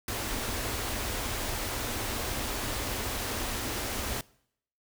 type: band-stop noise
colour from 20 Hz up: pink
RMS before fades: -33 dBFS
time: 0.08-4.21 s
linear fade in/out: 2 ms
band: 130 to 200 Hz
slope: 96 dB/octave
effects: noise-tail reverb RT60 0.7 s tail -23 dB re dry